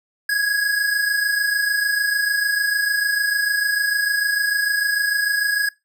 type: tone pair together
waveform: square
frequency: 1639.3 / 1666 Hz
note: G#6 / G#6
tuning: -23 / +5 cents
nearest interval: unison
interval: 28 cents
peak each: -26 / -19 dBFS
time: 0.29-5.69 s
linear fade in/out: 5 ms
effects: noise-tail reverb RT60 0.2 s tail -20 dB re dry